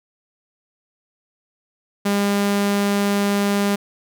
sawtooth tone, 201.8 Hz, G#3, 49 cents flat, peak -13 dBFS, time 2.05-3.76 s, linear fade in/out 10 ms, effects none

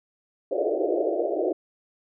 pink band-pass noise, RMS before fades -25 dBFS, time 0.51-1.53 s, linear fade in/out 10 ms, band 320 to 690 Hz, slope 96 dB/octave, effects none

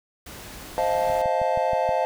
pink noise, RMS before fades -40 dBFS, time 0.26-1.22 s, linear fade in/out 5 ms
triangle chord, F dominant seventh, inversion second, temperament just, 523.8 / 628.6 / 698.5 / 873.1 Hz, C5 / Eb5 / F5 / A5, +2 / +18 / 0 / -14 cents, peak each -24 dBFS, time 0.78-2.05 s, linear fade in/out 0 ms
click train, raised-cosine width 5 ms, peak -24 dBFS, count 6, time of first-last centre 1.1-1.891 s, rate 6.32 Hz
effects none

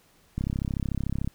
click train, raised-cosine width 5 ms, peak -16 dBFS, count 31, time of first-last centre 0.38-1.276 s, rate 33.5 Hz, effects pink hiss -61 dBFS RMS until 1.34 s

